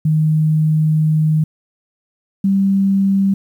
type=tone pair in turn; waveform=sine; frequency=155.56 / 195.26 Hz; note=D#3 / G3; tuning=0 / -7 cents; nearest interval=major third; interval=393 cents; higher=second; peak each=-11 dBFS; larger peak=neither; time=0.05-1.44 / 2.44-3.34 s; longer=first; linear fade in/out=5 ms; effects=8-bit